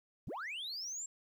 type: linear sweep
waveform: sine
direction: up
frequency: 51.91 to 7570 Hz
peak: -37 dBFS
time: 0.27-1.06 s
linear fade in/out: 5 ms
effects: tanh soft clip ceiling -38 dBFS + 12-bit